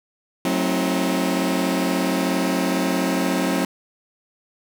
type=chord; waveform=sawtooth; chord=F# diminished seventh; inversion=none; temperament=just; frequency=185 / 222 / 266.4 / 319.7 Hz; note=F#3 / A3 / C4 / Eb4; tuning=0 / +16 / +31 / +47 cents; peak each=-20 / -25 / -19 / -22 dBFS; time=0.45-3.65 s; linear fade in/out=2 ms; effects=none